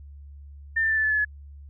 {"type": "tone with pitch steps", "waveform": "sine", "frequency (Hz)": [1800, 1783.4, 1767, 1750.8, 1734.7, 1718.7, 1702.9], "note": ["A6", "A6", "A6", "A6", "A6", "A6", "G#6"], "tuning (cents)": [39, 23, 7, -9, -25, -41, 43], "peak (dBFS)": -20, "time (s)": [0.76, 1.25], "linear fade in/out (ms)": 10, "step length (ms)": 70, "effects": ["added 71 Hz sine -41 dBFS peak until 1.69 s"]}